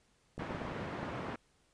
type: clicks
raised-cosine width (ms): 2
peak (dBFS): -29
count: 9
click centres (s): 0.38 / 0.421 / 0.508 / 0.549 / 0.618 / 0.652 / 0.69 / 0.721 / 1.03
type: band-pass noise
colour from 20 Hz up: pink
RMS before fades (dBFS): -41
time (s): 0.39-1.36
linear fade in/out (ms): 5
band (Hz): 120 to 1700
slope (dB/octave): 12
effects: pink hiss -71 dBFS RMS until 1.73 s + resampled to 22050 Hz